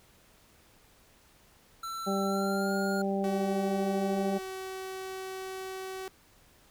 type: tone with pitch glide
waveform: square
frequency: 1340 to 1417.2 Hz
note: E6 to F6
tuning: +28 to +25 cents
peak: -36 dBFS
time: 1.83-3.02 s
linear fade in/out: 5 ms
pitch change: +97 cents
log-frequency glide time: 2.22-2.74 s
type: harmonic tone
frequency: 196 Hz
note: G3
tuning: in tune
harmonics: 1 / 2 / 3 / 4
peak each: -30 / -33 / -35 / -36 dBFS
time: 2.06-4.39 s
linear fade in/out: 20 ms
type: tone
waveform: sawtooth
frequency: 379 Hz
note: F#4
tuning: 42 cents sharp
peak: -33 dBFS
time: 3.24-6.08 s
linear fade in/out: 0 ms
effects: pink hiss -61 dBFS RMS until 6.7 s